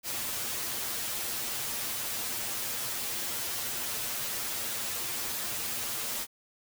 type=noise with comb filter; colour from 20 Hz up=white; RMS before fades=-34 dBFS; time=0.03-6.27 s; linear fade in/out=50 ms; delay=8.6 ms; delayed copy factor=+0.95; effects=none